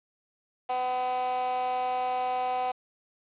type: tone with high-pass filter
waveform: 15% pulse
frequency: 252.3 Hz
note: B3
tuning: 37 cents sharp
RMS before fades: -29 dBFS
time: 0.69-2.72 s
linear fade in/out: 10 ms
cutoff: 680 Hz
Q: 6.4
effects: resampled to 8000 Hz + 8-bit